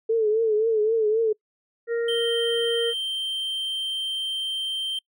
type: tone with vibrato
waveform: sine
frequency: 439.1 Hz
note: A4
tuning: 4 cents flat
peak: -18 dBFS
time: 0.09-1.33 s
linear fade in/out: 10 ms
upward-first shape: triangle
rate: 3.8 Hz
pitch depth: 88 cents each way
type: harmonic tone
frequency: 466.2 Hz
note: A#4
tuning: in tune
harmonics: 1 / 3 / 4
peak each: -22 / -39 / -37 dBFS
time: 1.87-2.94 s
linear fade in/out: 50 ms
type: tone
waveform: triangle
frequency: 3136 Hz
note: G7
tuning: in tune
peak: -24 dBFS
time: 2.08-4.99 s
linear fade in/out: 5 ms
effects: noise-tail reverb RT60 0.1 s tail -26 dB re dry